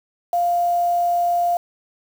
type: tone with quantisation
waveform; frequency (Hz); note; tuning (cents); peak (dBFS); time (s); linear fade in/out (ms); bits
sine; 698.5; F5; 0; -16; 0.33-1.57; 2; 6
effects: none